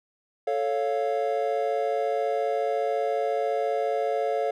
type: chord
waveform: triangle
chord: A augmented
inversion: none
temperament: equal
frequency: 440 / 554.4 / 698.5 Hz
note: A4 / C#5 / E#5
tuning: 0 / 0 / 0 cents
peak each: -26 / -26 / -26 dBFS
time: 0.47-4.51 s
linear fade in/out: 5 ms
effects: none